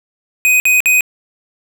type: tone bursts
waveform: square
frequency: 2500 Hz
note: D#7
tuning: 8 cents sharp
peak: -9 dBFS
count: 3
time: 0.45-1.008 s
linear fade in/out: 0 ms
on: 150 ms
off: 54 ms
effects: none